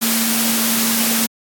sine tone in noise, 227.6 Hz, A#3, 41 cents flat, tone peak -19 dBFS, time 0.01-1.27 s, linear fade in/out 20 ms, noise white, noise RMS -18 dBFS, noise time 0.01-1.27 s, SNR -4 dB, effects high-pass 150 Hz 12 dB/octave + AAC 64 kbps

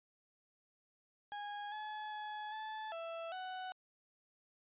35% pulse tone with pitch steps, 823 / 853 / 848 / 868 / 663 / 744 Hz, G#5 / G#5 / G#5 / A5 / E5 / F#5, -16 / +46 / +36 / -24 / +10 / +9 cents, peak -40 dBFS, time 1.32-3.72 s, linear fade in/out 0 ms, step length 400 ms, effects resampled to 8000 Hz

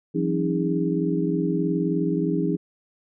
sine tone cluster, 170.7 / 189.8 / 273.1 / 316.3 / 408.4 Hz, F3 / F#3 / C#4 / D#4 / G#4, -39 / +44 / -26 / +29 / -29 cents, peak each -25 / -33 / -27 / -26 / -28 dBFS, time 0.14-2.57 s, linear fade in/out 20 ms, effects none

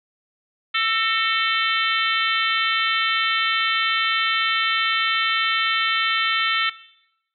harmonic tone with a mistuned harmonic, 443.2 Hz, A4, 13 cents sharp, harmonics 3 / 4 / 5 / 6 / 7 / 8 / 9, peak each -24 / -26 / -25 / -28 / -26 / -27 / -32 dBFS, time 0.74-6.7 s, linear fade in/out 10 ms, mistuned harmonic 4, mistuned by +56 cents, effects noise-tail reverb RT60 0.8 s tail -17 dB re dry

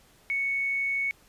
triangle tone with tanh clipping, 2217 Hz, C#7, in tune, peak -25 dBFS, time 0.3-1.11 s, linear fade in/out 0 ms, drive 3 dB, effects pink hiss -59 dBFS RMS until 1.28 s + resampled to 32000 Hz

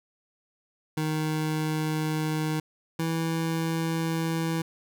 25% pulse tone pair in turn, 155.56 / 163.48 Hz, D#3 / E3, 0 / -14 cents, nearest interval minor second, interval 86 cents, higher second, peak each -22 dBFS, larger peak neither, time 0.97-2.6 / 2.99-4.62 s, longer neither, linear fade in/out 5 ms, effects none

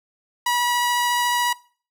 sawtooth tone with vibrato, 969 Hz, B5, 33 cents flat, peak -15 dBFS, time 0.46-1.53 s, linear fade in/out 5 ms, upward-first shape triangle, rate 14 Hz, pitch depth 8 cents each way, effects noise-tail reverb RT60 0.4 s tail -20 dB re dry

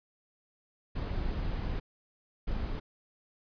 brown noise bursts at uneven times, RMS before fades -33 dBFS, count 2, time 0.95-1.8 / 2.47-2.8 s, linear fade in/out 10 ms, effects resampled to 11025 Hz

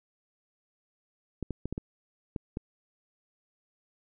clicks, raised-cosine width 3 ms, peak -20 dBFS, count 7, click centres 1.427 / 1.507 / 1.656 / 1.726 / 1.779 / 2.362 / 2.571 s, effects none

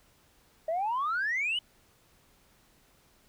sine exponential sweep, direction up, 621 to 3041 Hz, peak -26 dBFS, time 0.68-1.59 s, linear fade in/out 5 ms, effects tanh soft clip ceiling -24 dBFS + pink hiss -64 dBFS RMS until 3.28 s

